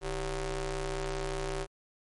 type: ring-modulated tone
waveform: sawtooth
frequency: 178.4 Hz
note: F3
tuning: 37 cents sharp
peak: -25 dBFS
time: 0.01-1.67 s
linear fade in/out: 50 ms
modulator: 211 Hz
effects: MP3 48 kbps